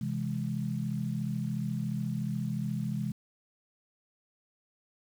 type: chord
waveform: sine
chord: C augmented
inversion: none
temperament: equal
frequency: 130.81 / 164.81 / 207.7 Hz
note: C3 / E3 / G#3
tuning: 0 / 0 / 0 cents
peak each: -34 / -35 / -34 dBFS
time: 0.01-3.12 s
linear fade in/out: 5 ms
effects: 9-bit